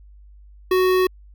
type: tone with notch filter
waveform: square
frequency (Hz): 370.4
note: F#4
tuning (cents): +2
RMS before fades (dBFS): -17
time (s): 0.71-1.07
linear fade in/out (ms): 5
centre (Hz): 7500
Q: 0.81
effects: added 50 Hz sine -43 dBFS peak until 1.34 s